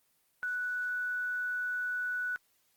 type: tone with quantisation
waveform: sine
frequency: 1480 Hz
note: F#6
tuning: in tune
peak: -31 dBFS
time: 0.43-2.36 s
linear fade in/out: 0 ms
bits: 10
effects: white hiss -72 dBFS RMS until 2.76 s + Opus 24 kbps